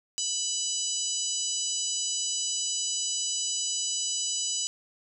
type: harmonic tone with a mistuned harmonic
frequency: 989 Hz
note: B5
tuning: 2 cents sharp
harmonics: 3 / 4 / 5 / 6 / 7 / 8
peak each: -35 / -39 / -36 / -34 / -34 / -33 dBFS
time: 0.18-4.67 s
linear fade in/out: 0 ms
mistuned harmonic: 6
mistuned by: +16 cents
effects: none